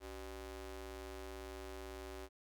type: ring-modulated tone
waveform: sawtooth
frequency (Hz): 220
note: A3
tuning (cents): 0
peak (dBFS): -39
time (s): 0-2.29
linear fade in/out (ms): 50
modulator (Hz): 159
effects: none